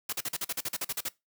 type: noise bursts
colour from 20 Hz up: white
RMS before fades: -32 dBFS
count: 13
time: 0.09-1.087 s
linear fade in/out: 5 ms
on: 37 ms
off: 43 ms
effects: noise-tail reverb RT60 0.2 s tail -21 dB re dry + high-pass 100 Hz 12 dB/octave